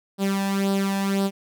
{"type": "tone with flanger", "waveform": "sawtooth", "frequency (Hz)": 196.2, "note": "G3", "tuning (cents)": 2, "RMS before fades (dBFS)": -23, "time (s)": [0.18, 1.31], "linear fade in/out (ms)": 50, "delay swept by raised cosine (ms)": [0.22, 1.18], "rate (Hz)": 1.9, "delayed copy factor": 0.65, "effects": []}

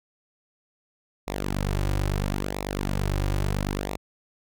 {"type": "tone with flanger", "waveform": "sawtooth", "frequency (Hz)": 49, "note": "G1", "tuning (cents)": 0, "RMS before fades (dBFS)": -27, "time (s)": [1.27, 3.97], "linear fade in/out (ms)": 10, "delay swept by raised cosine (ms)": [0.64, 4.64], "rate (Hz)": 0.75, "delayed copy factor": -0.75, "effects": []}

